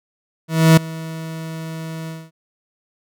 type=tone with ADSR envelope; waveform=40% pulse; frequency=161.4 Hz; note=E3; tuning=36 cents flat; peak=-5 dBFS; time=0.48-2.31 s; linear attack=290 ms; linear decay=7 ms; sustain=-21 dB; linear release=230 ms; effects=none